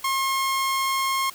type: tone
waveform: sawtooth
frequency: 1074 Hz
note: C6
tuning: 45 cents sharp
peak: -18 dBFS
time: 0.04-1.3 s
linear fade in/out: 5 ms
effects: white hiss -45 dBFS RMS until 1.34 s